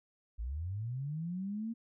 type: linear sweep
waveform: sine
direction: up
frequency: 50.9 to 233.1 Hz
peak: -35 dBFS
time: 0.38-1.74 s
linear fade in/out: 20 ms
effects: none